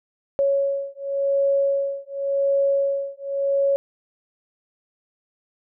sine beating tone pair, 554.4 / 555.3 Hz, C#5 / C#5, 0 / +3 cents, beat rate 0.9 Hz, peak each -22 dBFS, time 0.39-3.76 s, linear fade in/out 0 ms, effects none

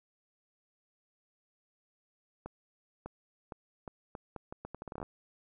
accelerating click train, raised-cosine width 1 ms, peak -27 dBFS, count 17, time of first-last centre 2.46-5.029 s, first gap 600 ms, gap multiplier 0.77, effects none

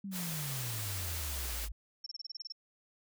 sine exponential sweep, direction down, 202.4 to 50.3 Hz, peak -38 dBFS, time 0.04-1.72 s, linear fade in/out 5 ms
white noise, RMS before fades -40 dBFS, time 0.11-1.69 s, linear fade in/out 50 ms
sine tone bursts, 5410 Hz, E8, 44 cents sharp, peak -39 dBFS, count 10, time 2.04-2.523 s, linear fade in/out 5 ms, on 24 ms, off 27 ms
effects none

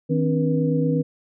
sine tone cluster, 157.9 / 261.4 / 289.9 / 482.9 Hz, D#3 / C4 / D4 / B4, +26 / -1 / -22 / -39 cents, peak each -21 / -23 / -28 / -25 dBFS, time 0.09-1.03 s, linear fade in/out 20 ms, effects none

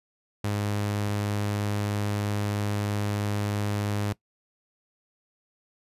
sawtooth tone pair in turn, 103.1 / 103.1 Hz, G#2 / G#2, -12 / -12 cents, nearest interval unison, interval 0 cents, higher neither, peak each -22 dBFS, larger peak neither, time 0.44-1.09 / 1.09-4.13 s, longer second, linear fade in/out 5 ms, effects noise-tail reverb RT60 0.1 s tail -20 dB re dry + resampled to 32000 Hz

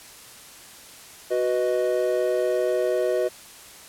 triangle chord, B major, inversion second, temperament equal, 370 / 493.9 / 622.3 Hz, F#4 / B4 / D#5, 0 / 0 / 0 cents, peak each -23 dBFS, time 1.3-3.29 s, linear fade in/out 20 ms, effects white hiss -45 dBFS RMS until 3.88 s + low-pass 12000 Hz 12 dB/octave

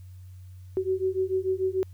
sine beating tone pair, 373.7 / 380.5 Hz, F#4 / F#4, +17 / +48 cents, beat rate 6.8 Hz, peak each -27 dBFS, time 0.77-1.83 s, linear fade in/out 0 ms, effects added 92 Hz sine -42 dBFS peak until 1.93 s + white hiss -66 dBFS RMS until 1.93 s

